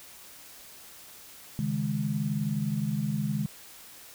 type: chord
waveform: sine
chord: C# suspended second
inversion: none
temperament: equal with one note detuned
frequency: 136.29 / 155.56 / 207.7 Hz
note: C#3 / D#3 / G#3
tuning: -29 / 0 / 0 cents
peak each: -32 / -31 / -30 dBFS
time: 1.59-3.46 s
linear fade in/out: 0 ms
effects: white hiss -49 dBFS RMS until 4.14 s